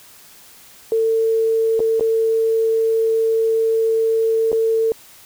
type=tone with dropouts; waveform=sine; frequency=448.8 Hz; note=A4; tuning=34 cents sharp; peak=-14 dBFS; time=0.92-4.92 s; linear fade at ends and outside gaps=1 ms; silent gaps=1.794-1.802 / 1.997-2.008 / 4.518-4.528 s; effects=white hiss -45 dBFS RMS until 5.25 s